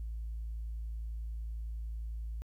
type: tone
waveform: sine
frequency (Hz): 55.5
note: A1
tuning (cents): +16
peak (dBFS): -35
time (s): 0-2.42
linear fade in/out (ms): 0
effects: tanh soft clip ceiling -33 dBFS + 12-bit